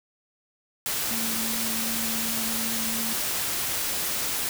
sine tone in noise, 225.7 Hz, A3, 44 cents sharp, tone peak -33 dBFS, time 1.11-3.13 s, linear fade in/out 0 ms, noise white, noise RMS -28 dBFS, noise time 0.86-4.49 s, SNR -8 dB, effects none

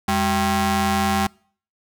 sawtooth ring-modulated tone, 290 Hz, D4, 22 cents flat, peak -11 dBFS, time 0.08-1.27 s, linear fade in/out 5 ms, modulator 493 Hz, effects noise-tail reverb RT60 0.5 s tail -26 dB re dry

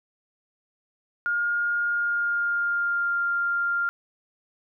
sine tone with pitch glide, 1419 to 1396.2 Hz, F6 to F6, +27 to -1 cents, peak -22 dBFS, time 1.26-3.89 s, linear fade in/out 0 ms, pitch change -28 cents, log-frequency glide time 1.86-3.19 s, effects none

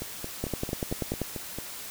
two click trains, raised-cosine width 2 ms, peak -15 / -21 dBFS, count 9 / 8, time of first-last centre 0.44-1.217 / 0.02-1.586 s, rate 10.3 / 4.47 Hz, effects white hiss -40 dBFS RMS until 1.9 s

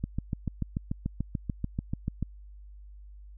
click train, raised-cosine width 5 ms, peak -17 dBFS, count 16, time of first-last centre 0.04-2.227 s, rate 6.86 Hz, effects added 50 Hz sine -45 dBFS peak until 3.37 s

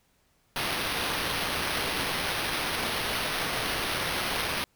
blue noise with sample-and-hold, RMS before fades -30 dBFS, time 0.56-4.64 s, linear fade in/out 0 ms, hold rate 7350 Hz, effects pink hiss -68 dBFS RMS until 4.75 s

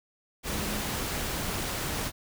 sine tone in noise, 207.7 Hz, G#3, in tune, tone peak -38 dBFS, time 0.48-0.84 s, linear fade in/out 50 ms, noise pink, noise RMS -32 dBFS, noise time 0.43-2.12 s, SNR -9 dB, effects none

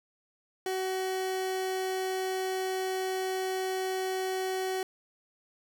30% pulse tone, 376.2 Hz, F#4, 29 cents sharp, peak -27 dBFS, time 0.66-4.83 s, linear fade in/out 2 ms, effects none

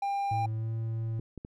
triangle tone, 798 Hz, G5, 31 cents sharp, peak -26 dBFS, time 0.02-0.46 s, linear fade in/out 5 ms
triangle tone with pitch glide, 110 to 112.7 Hz, A2 to A2, 0 to +42 cents, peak -28 dBFS, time 0.31-1.2 s, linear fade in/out 5 ms, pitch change +42 cents, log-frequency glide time 0.5-0.71 s
clicks, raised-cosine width 3 ms, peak -28 dBFS, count 3, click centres 1.195 / 1.377 / 1.449 s
effects none

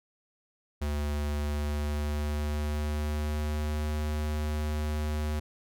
square tone with pitch glide, 73.5 to 75.7 Hz, D2 to D#2, +2 to -47 cents, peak -29 dBFS, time 0.81-5.4 s, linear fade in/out 10 ms, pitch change +51 cents, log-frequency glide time 1.37-3.87 s, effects none

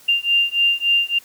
sine beating tone pair, 2790 / 2793.5 Hz, F7 / F7, -2 / 0 cents, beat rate 3.5 Hz, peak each -18 dBFS, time 0.08-1.19 s, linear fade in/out 10 ms, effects white hiss -48 dBFS RMS until 1.24 s

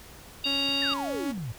harmonic tone, 932.3 Hz, A#5, in tune, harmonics 3 / 4 / 5, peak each -28 / -30 / -32 dBFS, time 0.44-0.94 s, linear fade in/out 5 ms
sawtooth tone with pitch glide, 277.2 to 279.5 Hz, C#4 to C#4, 0 to +14 cents, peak -28 dBFS, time 0.45-1.33 s, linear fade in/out 20 ms, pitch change +14 cents, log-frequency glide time 0.75-1.11 s
click train, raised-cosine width 3 ms, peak -33 dBFS, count 4, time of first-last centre 0.69-1.378 s, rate 4.36 Hz
sine exponential sweep, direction down, 1864.7 to 103.6 Hz, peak -31 dBFS, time 0.82-1.52 s, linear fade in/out 0 ms
effects pink hiss -48 dBFS RMS until 1.58 s

